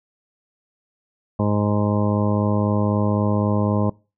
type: harmonic tone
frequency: 103.9 Hz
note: G#2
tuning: 1 cent sharp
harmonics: 1 / 2 / 3 / 4 / 5 / 6 / 8 / 9 / 10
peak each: -21 / -21 / -28 / -30 / -28 / -29 / -33 / -34 / -32 dBFS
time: 1.39-3.9 s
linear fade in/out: 5 ms
effects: noise-tail reverb RT60 0.3 s tail -23 dB re dry